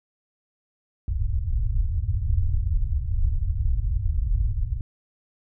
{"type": "low-pass noise", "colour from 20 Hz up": "pink", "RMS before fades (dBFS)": -23, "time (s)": [1.08, 4.81], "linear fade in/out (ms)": 2, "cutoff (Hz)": 110, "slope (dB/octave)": 48, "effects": []}